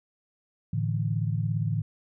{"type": "chord", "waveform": "sine", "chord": "A suspended fourth", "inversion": "none", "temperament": "equal", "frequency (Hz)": [110, 146.83, 164.81], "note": ["A2", "D3", "E3"], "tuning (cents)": [0, 0, 0], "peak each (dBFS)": [-27, -30, -31], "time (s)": [0.73, 1.82], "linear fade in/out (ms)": 5, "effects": []}